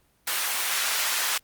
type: high-pass noise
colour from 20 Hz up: pink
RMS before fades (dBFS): -26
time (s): 0.27-1.38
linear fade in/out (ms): 5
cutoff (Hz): 1300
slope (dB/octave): 12
effects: pink hiss -65 dBFS RMS until 1.43 s + Opus 24 kbps